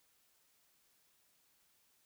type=silence; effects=white hiss -73 dBFS RMS until 2.05 s